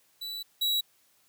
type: tone pair in turn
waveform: 45% pulse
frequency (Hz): 3951 / 3888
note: B7 / B7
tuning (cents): 0 / -28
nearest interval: unison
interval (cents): 28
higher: first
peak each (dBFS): -35 / -25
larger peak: second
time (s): 0.21-0.43 / 0.61-0.81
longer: first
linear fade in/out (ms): 10
effects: white hiss -66 dBFS RMS until 1.28 s + high-pass 80 Hz 12 dB/octave